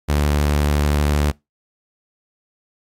sawtooth tone with vibrato, 73.42 Hz, D2, in tune, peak -11 dBFS, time 0.08-1.32 s, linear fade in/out 20 ms, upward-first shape triangle, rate 12 Hz, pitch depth 17 cents each way, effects noise-tail reverb RT60 0.2 s tail -23 dB re dry + MP3 64 kbps

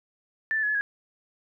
sine tone with pitch steps, 1768 / 1755 / 1692 / 1715 / 1654 Hz, A6 / A6 / G#6 / A6 / G#6, +8 / -5 / +32 / -45 / -8 cents, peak -23 dBFS, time 0.51-0.81 s, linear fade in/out 0 ms, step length 60 ms, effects none

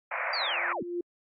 white band-pass noise, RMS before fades -32 dBFS, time 0.11-0.73 s, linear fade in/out 5 ms, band 520 to 2400 Hz, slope 96 dB/octave
sine tone with exponential growth, 349.2 Hz, F4, in tune, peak -27 dBFS, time 0.32-1.01 s, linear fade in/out 5 ms, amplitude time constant 150 ms
sine linear sweep, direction down, 4768 to 155.56 Hz, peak -30 dBFS, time 0.33-0.83 s, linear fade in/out 5 ms
effects AAC 64 kbps

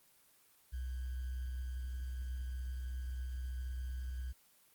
sine tone with sample-and-hold, 63.1 Hz, B1, 38 cents sharp, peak -37 dBFS, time 0.72-4.33 s, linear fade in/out 20 ms, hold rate 1575 Hz, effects white hiss -67 dBFS RMS until 4.74 s + Opus 24 kbps

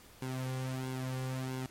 sawtooth tone with flanger, 129.8 Hz, C3, 13 cents flat, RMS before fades -37 dBFS, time 0.22-1.66 s, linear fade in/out 0 ms, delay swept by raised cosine 1.6 to 3.2 ms, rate 1.5 Hz, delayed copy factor -0.7, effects pink hiss -57 dBFS RMS until 1.7 s + MP3 64 kbps

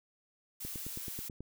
blue noise, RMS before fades -42 dBFS, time 0.6-1.29 s, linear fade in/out 10 ms
click train, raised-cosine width 3 ms, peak -30 dBFS, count 8, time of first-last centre 0.65-1.406 s, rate 9.26 Hz
effects none

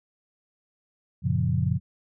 sine chord, Gb major seventh, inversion none, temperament equal, 92.5 / 116.54 / 138.59 / 174.61 Hz, Gb2 / Bb2 / Db3 / F3, 0 / 0 / 0 / 0 cents, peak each -27 / -27 / -26 / -28 dBFS, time 1.22-1.8 s, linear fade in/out 50 ms, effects none

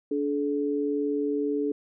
sine tone pair together, 289.3 / 429 Hz, D4 / A4, -26 / -44 cents, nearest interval perfect fifth, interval 682 cents, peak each -27 dBFS, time 0.11-1.72 s, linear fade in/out 5 ms, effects none

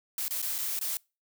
blue noise with dropouts, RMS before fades -32 dBFS, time 0.18-0.97 s, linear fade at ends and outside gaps 1 ms, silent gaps 0.281-0.308 / 0.418-0.426 / 0.581-0.586 / 0.791-0.812 s, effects noise-tail reverb RT60 0.3 s tail -26 dB re dry

